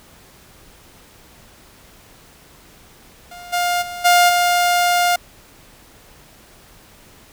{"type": "tone with level steps", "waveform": "sawtooth", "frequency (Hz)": 706, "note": "F5", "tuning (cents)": 19, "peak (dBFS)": [-31, -13, -24, -6, -10], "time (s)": [3.31, 5.16], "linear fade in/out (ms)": 5, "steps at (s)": [3.52, 3.81, 4.04, 4.28], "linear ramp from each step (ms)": 20, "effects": ["pink hiss -47 dBFS RMS until 7.32 s"]}